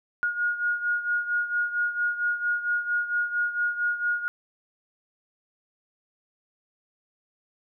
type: beating tone pair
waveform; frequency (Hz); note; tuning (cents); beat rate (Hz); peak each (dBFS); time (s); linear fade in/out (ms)
sine; 1435 / 1439.4; F6 / F#6; +47 / -48; 4.4; -25 / -30; 0.23-4.28; 0
effects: none